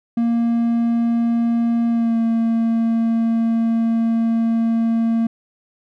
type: tone with pitch glide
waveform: triangle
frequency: 233.1 to 228.3 Hz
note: A#3 to A#3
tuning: 0 to -36 cents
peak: -13 dBFS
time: 0.17-5.27 s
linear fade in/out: 5 ms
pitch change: -36 cents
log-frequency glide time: 1.89-2.18 s
effects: none